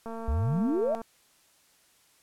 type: click train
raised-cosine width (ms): 1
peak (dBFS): -26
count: 218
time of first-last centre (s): 0.06-1.016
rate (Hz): 227
type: exponential sweep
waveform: sine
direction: up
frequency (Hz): 61.74 to 698.5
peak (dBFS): -24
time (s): 0.28-0.95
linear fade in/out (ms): 0
effects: white hiss -63 dBFS RMS until 2.22 s + low-pass 12000 Hz 12 dB/octave